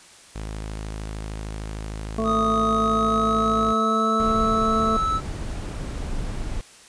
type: tone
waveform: sawtooth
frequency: 53.2 Hz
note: G#1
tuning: 42 cents sharp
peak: -26 dBFS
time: 0.35-3.73 s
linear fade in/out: 10 ms
type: harmonic tone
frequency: 221.9 Hz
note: A3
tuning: 15 cents sharp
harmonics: 1 / 2 / 3 / 5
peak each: -24 / -27 / -29 / -31 dBFS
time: 2.18-4.97 s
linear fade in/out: 5 ms
type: tone with pitch glide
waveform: triangle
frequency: 1244.5 to 1308.6 Hz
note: D#6 to E6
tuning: 0 to -13 cents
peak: -19 dBFS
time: 2.24-5.21 s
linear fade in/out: 50 ms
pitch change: +87 cents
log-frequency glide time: 2.49-4.16 s
type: noise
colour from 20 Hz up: brown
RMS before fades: -29 dBFS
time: 4.2-6.61 s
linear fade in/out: 0 ms
effects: white hiss -48 dBFS RMS until 6.88 s + resampled to 22050 Hz